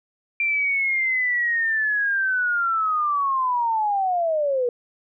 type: linear sweep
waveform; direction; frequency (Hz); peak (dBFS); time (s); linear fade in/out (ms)
sine; down; 2370 to 474.4; -19; 0.4-4.69; 2
effects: none